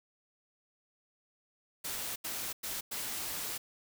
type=noise bursts at uneven times; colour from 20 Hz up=white; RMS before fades=-38 dBFS; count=4; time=1.84-2.16 / 2.24-2.53 / 2.63-2.81 / 2.91-3.58 s; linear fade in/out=10 ms; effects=none